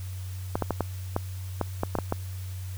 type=clicks; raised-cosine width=1 ms; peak=-11 dBFS; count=10; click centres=0.555 / 0.623 / 0.707 / 0.807 / 1.164 / 1.613 / 1.834 / 1.953 / 1.987 / 2.124 s; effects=added 93 Hz sine -33 dBFS peak until 2.77 s + white hiss -49 dBFS RMS until 2.77 s